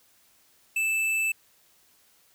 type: tone with hard clipping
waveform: triangle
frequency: 2637 Hz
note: E7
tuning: in tune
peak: -25 dBFS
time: 0.76-1.32 s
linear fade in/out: 5 ms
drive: 14 dB
effects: white hiss -62 dBFS RMS until 2.34 s